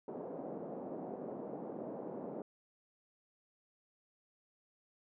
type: band-pass noise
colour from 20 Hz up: white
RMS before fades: -44 dBFS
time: 0.08-2.42 s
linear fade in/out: 2 ms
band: 180 to 630 Hz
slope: 24 dB/octave
effects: none